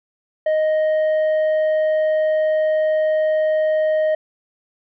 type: tone with tanh clipping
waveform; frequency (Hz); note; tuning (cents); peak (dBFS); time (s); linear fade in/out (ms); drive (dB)
triangle; 622.3; D#5; 0; -16; 0.46-4.15; 5; 9
effects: none